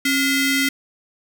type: ring-modulated tone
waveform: sawtooth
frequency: 1153 Hz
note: D6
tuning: 32 cents flat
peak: -10 dBFS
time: 0.05-0.69 s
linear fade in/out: 5 ms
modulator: 882 Hz
effects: none